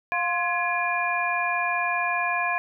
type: tone cluster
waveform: sine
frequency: 705 / 1050 / 1681 / 2408 Hz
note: F5 / C6 / G#6 / D7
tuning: +16 / +6 / +20 / +43 cents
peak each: -28 dBFS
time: 0.12-2.58 s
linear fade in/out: 0 ms
effects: none